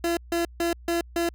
30% pulse tone bursts, 339.8 Hz, F4, 47 cents flat, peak -20 dBFS, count 5, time 0.04-1.29 s, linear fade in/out 2 ms, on 130 ms, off 150 ms, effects added 60 Hz sine -43 dBFS peak until 1.34 s

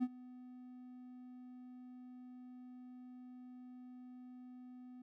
triangle tone with ADSR envelope, 250.4 Hz, B3, 24 cents sharp, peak -28 dBFS, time 0-5.02 s, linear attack 28 ms, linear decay 48 ms, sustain -21 dB, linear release 4 ms, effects none

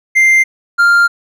triangle tone pair in turn, 2093 / 1396.9 Hz, C7 / F6, 0 / 0 cents, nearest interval perfect fifth, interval 700 cents, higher first, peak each -4 dBFS, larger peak neither, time 0.15-0.44 / 0.78-1.08 s, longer second, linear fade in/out 20 ms, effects none

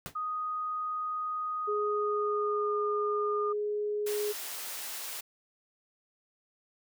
pink noise with exponential decay, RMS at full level -36 dBFS, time 0.06-0.17 s, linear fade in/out 0 ms, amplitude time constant 22 ms
sine tone with pitch glide, 1244.5 to 1214.7 Hz, D#6 to D#6, 0 to -42 cents, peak -31 dBFS, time 0.15-3.53 s, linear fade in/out 10 ms, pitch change -42 cents, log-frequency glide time 1.87-2.75 s
sine tone, 417.6 Hz, G#4, 10 cents sharp, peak -29 dBFS, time 1.67-4.33 s, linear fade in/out 20 ms
white high-pass noise, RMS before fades -39 dBFS, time 4.06-5.21 s, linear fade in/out 10 ms, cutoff 480 Hz, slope 12 dB/octave
effects none

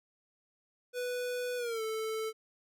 square tone with pitch glide, 493.9 to 440 Hz, B4 to A4, 0 to 0 cents, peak -34 dBFS, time 0.93-2.33 s, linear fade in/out 50 ms, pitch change -200 cents, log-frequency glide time 1.57-1.82 s, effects none

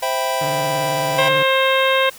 square chord, C major seventh, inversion none, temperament equal, 523.3 / 659.3 / 784 / 987.8 Hz, C5 / E5 / G5 / B5, 0 / 0 / 0 / 0 cents, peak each -25 dBFS, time 0.02-1.29 s, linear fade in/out 10 ms
sawtooth tone with vibrato, 147.1 Hz, D3, 3 cents sharp, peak -22 dBFS, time 0.41-1.43 s, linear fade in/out 5 ms, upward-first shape sine, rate 18 Hz, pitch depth 100 cents each way
harmonic tone, 531 Hz, C5, 25 cents sharp, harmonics 1 / 2 / 3 / 4 / 5 / 6 / 7, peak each -17 / -20 / -22 / -23 / -24 / -25 / -25 dBFS, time 1.18-2.1 s, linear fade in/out 10 ms
effects white hiss -40 dBFS RMS until 2.18 s

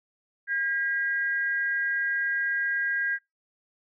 sine tone pair together, 1618 / 1945.9 Hz, G#6 / B6, -46 / -26 cents, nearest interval minor third, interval 320 cents, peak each -25 / -32 dBFS, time 0.47-3.19 s, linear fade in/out 50 ms, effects noise-tail reverb RT60 0.2 s tail -26 dB re dry

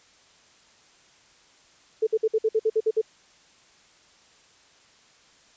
sine tone bursts, 440 Hz, A4, in tune, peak -18 dBFS, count 10, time 2.02-3.015 s, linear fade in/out 10 ms, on 50 ms, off 55 ms, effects white hiss -57 dBFS RMS until 5.56 s + resampled to 16000 Hz

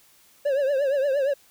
triangle tone with vibrato, 553 Hz, C#5, 4 cents flat, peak -18 dBFS, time 0.45-1.34 s, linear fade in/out 10 ms, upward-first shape triangle, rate 8.6 Hz, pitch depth 120 cents each way, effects white hiss -57 dBFS RMS until 1.5 s

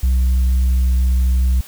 sine tone, 63.4 Hz, B1, 46 cents sharp, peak -9 dBFS, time 0.03-1.61 s, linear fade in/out 5 ms, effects tanh soft clip ceiling -11 dBFS + white hiss -40 dBFS RMS until 1.67 s

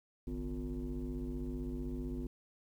sine tone with frequency modulation, 154.5 Hz, D#3, 12 cents flat, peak -35 dBFS, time 0.27-2.27 s, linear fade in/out 5 ms, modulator 97.8 Hz, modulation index 1.9, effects tanh soft clip ceiling -33 dBFS + 11-bit

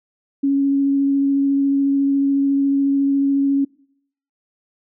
sine tone with vibrato, 277.2 Hz, C#4, in tune, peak -14 dBFS, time 0.43-3.65 s, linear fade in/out 10 ms, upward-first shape sine, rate 14 Hz, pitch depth 10 cents each way, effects noise-tail reverb RT60 0.7 s tail -25 dB re dry

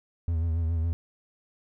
triangle tone with vibrato, 82.41 Hz, E2, in tune, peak -22 dBFS, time 0.28-0.93 s, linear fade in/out 0 ms, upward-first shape sine, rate 7.2 Hz, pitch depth 55 cents each way, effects none

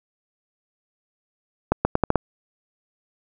accelerating click train, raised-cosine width 1 ms, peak -3 dBFS, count 6, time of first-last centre 1.72-2.157 s, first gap 130 ms, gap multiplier 0.8, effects none

